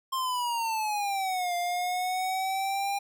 square exponential two-way sweep, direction down then up, 1063 to 698.5 to 804 Hz, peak -28 dBFS, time 0.12-2.99 s, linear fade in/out 10 ms, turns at 1.55 s, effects none

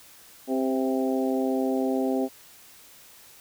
harmonic tone with a mistuned harmonic, 131.7 Hz, C3, 12 cents sharp, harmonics 2 / 3 / 4 / 5 / 6, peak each -25 / -29 / -31 / -33 / -35 dBFS, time 0.47-2.29 s, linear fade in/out 50 ms, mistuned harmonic 4, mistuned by -20 cents, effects white hiss -51 dBFS RMS until 3.4 s

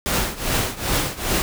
pink noise with tremolo, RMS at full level -19 dBFS, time 0.06-1.42 s, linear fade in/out 0 ms, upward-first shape triangle, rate 2.5 Hz, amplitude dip 90%, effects none

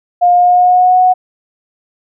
sine tone with pitch glide, 709 to 735.7 Hz, F5 to F#5, +26 to -10 cents, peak -5 dBFS, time 0.21-1.14 s, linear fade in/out 20 ms, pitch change +64 cents, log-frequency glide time 0.32-0.99 s, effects none

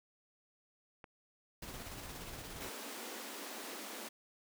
click, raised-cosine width 0.5 ms, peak -35 dBFS, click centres 1.042 s
pink noise with tremolo, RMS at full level -46 dBFS, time 1.62-2.69 s, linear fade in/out 5 ms, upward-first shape square, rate 17 Hz, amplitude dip 25%
pink high-pass noise, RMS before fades -46 dBFS, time 2.6-4.09 s, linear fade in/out 10 ms, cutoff 210 Hz, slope 96 dB/octave
effects none

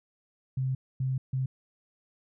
sine tone bursts at uneven times, 131.1 Hz, C3, 4 cents sharp, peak -26 dBFS, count 3, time 0.57-0.75 / 1-1.18 / 1.33-1.46 s, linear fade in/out 5 ms, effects none

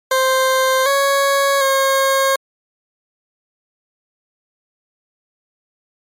20% pulse tone with pitch steps, 523 / 555 / 540 Hz, C5 / C#5 / C#5, -1 / +2 / -45 cents, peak -8 dBFS, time 0.11-2.36 s, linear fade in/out 5 ms, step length 750 ms, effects MP3 64 kbps

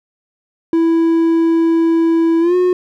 triangle tone with pitch glide, 330 to 362 Hz, E4 to F#4, +2 to -38 cents, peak -8 dBFS, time 0.73-2.73 s, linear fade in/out 2 ms, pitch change +160 cents, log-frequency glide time 2.4-2.55 s, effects none

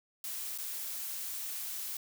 blue noise with dropouts, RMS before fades -39 dBFS, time 0.24-1.97 s, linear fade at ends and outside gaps 2 ms, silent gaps 0.578-0.584 s, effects none

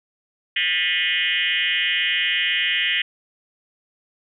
sine tone with frequency modulation, 2482 Hz, D#7, 5 cents flat, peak -18 dBFS, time 0.56-3.02 s, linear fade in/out 5 ms, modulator 174 Hz, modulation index 4.1, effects none

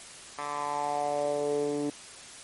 10% pulse tone with band-pass filter sweep, 145.8 Hz, D3, 12 cents flat, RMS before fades -30 dBFS, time 0.38-1.9 s, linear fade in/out 5 ms, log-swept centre 1300 to 320 Hz, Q 4, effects white hiss -46 dBFS RMS until 2.43 s + MP3 48 kbps

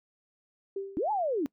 sine tone with exponential decay, 392 Hz, G4, in tune, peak -29 dBFS, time 0.76-1.22 s, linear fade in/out 5 ms, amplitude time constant 98 ms
sine linear two-way sweep, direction up then down, 260 to 880 to 260 Hz, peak -26 dBFS, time 0.97-1.46 s, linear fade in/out 0 ms, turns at 1.11 s
effects noise-tail reverb RT60 0.1 s tail -23 dB re dry

